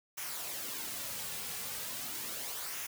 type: noise with flanger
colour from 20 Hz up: white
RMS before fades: -40 dBFS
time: 0.17-2.87 s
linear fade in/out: 10 ms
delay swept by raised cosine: 0.23 to 3.23 ms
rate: 0.38 Hz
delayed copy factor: -0.5
effects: none